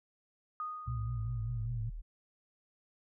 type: tone with exponential decay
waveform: sine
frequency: 1238 Hz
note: D#6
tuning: 9 cents flat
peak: -34 dBFS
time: 0.6-1.66 s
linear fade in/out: 1 ms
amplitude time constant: 230 ms
type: exponential sweep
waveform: sine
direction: down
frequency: 66.7 to 38 Hz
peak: -39 dBFS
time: 0.86-2.02 s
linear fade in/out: 20 ms
type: tone with vibrato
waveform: sine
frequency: 114.9 Hz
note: A#2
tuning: 25 cents flat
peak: -34 dBFS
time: 0.87-1.9 s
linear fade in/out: 10 ms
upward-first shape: sine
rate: 5 Hz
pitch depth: 98 cents each way
effects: none